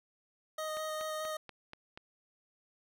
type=tone with vibrato; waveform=25% pulse; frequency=622.3 Hz; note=D#5; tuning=in tune; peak=-32 dBFS; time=0.58-1.37 s; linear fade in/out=5 ms; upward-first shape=square; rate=4.8 Hz; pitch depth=8 cents each way
type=click train; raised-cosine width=0.3 ms; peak=-30 dBFS; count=6; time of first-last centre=0.77-1.975 s; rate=4.15 Hz
effects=none

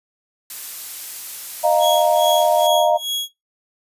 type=noise; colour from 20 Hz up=blue; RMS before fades=-30 dBFS; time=0.5-2.67 s; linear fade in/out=2 ms
type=chord; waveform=sine; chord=Eb suspended second; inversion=none; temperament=equal with one note detuned; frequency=615.8 / 698.5 / 932.3 Hz; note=Eb5 / F5 / Bb5; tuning=-18 / 0 / 0 cents; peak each=-16 / -17 / -20 dBFS; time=1.63-2.98 s; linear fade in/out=20 ms
type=tone with tremolo; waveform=40% pulse; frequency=3322 Hz; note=G#7; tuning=in tune; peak=-19 dBFS; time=1.79-3.29 s; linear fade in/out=50 ms; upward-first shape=sine; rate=2.4 Hz; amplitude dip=95%
effects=noise-tail reverb RT60 0.2 s tail -18 dB re dry + resampled to 32000 Hz

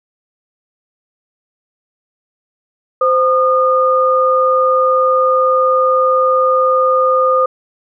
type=tone pair together; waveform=sine; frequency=518 / 1220.3 Hz; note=C5 / D#6; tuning=-17 / -34 cents; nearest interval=octave + minor third; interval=1483 cents; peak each=-12 dBFS; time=3.01-7.46 s; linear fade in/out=5 ms; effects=none

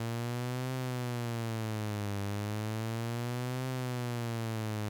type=tone with vibrato; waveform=sawtooth; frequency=113.9 Hz; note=A#2; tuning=40 cents flat; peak=-29 dBFS; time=0-4.89 s; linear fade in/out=5 ms; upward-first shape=triangle; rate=0.34 Hz; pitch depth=230 cents each way; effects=10-bit

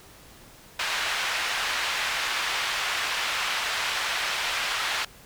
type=band-pass noise; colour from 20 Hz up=white; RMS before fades=-28 dBFS; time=0.79-5.05 s; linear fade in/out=5 ms; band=910 to 3000 Hz; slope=12 dB/octave; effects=pink hiss -50 dBFS RMS until 5.25 s

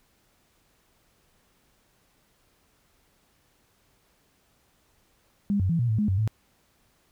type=tone with pitch steps; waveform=sine; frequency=202 / 93.5 / 167.1 / 119.8 / 109.5 / 209.9 / 95.2 / 108.9 Hz; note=G#3 / F#2 / E3 / A#2 / A2 / G#3 / F#2 / A2; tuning=-48 / +19 / +24 / +48 / -8 / +19 / +50 / -17 cents; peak=-21 dBFS; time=5.5-6.276 s; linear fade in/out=0 ms; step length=97 ms; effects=pink hiss -66 dBFS RMS until 7.11 s

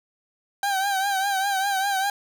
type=tone with vibrato; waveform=30% pulse; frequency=784 Hz; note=G5; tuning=in tune; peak=-19 dBFS; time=0.63-2.1 s; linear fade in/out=2 ms; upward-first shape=triangle; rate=5 Hz; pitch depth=71 cents each way; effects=none

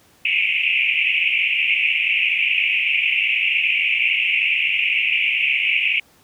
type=band-pass noise; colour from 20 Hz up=white; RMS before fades=-19 dBFS; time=0.25-6 s; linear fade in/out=5 ms; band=2200 to 2800 Hz; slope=96 dB/octave; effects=pink hiss -54 dBFS RMS until 6.23 s + high-pass 80 Hz 12 dB/octave

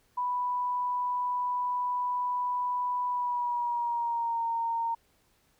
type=tone with pitch glide; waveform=sine; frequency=987.8 to 921.6 Hz; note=B5 to A#5; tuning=0 to -20 cents; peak=-27 dBFS; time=0.17-4.95 s; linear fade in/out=10 ms; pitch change=-120 cents; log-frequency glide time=3.08-4.43 s; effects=pink hiss -68 dBFS RMS until 5.59 s

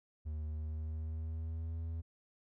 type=tone with pitch glide; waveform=triangle; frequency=76.8 to 81.84 Hz; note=D#2 to E2; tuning=-22 to -12 cents; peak=-35 dBFS; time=0.25-2.02 s; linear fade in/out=20 ms; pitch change=+110 cents; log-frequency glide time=0.44-1.77 s; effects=none

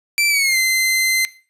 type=tone with pitch glide; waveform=sawtooth; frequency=2336 to 2069 Hz; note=D7 to C7; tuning=-10 to -20 cents; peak=-11 dBFS; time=0.18-1.25 s; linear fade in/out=0 ms; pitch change=-210 cents; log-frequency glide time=0.29-0.57 s; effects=noise-tail reverb RT60 0.4 s tail -19 dB re dry + resampled to 32000 Hz

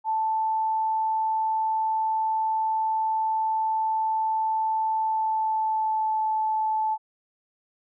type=tone with pitch glide; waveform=sine; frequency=880 to 871.4 Hz; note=A5 to A5; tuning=0 to -17 cents; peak=-22 dBFS; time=0.04-6.98 s; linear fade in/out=50 ms; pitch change=-17 cents; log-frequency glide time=4.96-6.21 s; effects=none

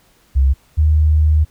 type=tone pair in turn; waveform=sine; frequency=67.3 / 76.86 Hz; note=C2 / D#2; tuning=+49 / -21 cents; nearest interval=major second; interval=230 cents; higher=second; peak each=-9 dBFS; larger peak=neither; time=0.35-0.54 / 0.77-1.45 s; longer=second; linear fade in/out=20 ms; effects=pink hiss -54 dBFS RMS until 1.5 s

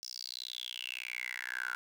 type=tone with high-pass filter sweep; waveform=10% pulse; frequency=61.74 Hz; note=B1; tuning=in tune; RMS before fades=-41 dBFS; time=0.03-1.75 s; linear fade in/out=0 ms; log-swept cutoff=5400 to 1400 Hz; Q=9.9; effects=none

